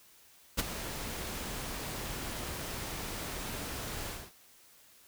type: noise with ADSR envelope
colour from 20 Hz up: pink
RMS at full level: -27 dBFS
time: 0.57-4.32 s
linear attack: 25 ms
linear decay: 21 ms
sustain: -12 dB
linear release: 240 ms
effects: white hiss -60 dBFS RMS until 5.07 s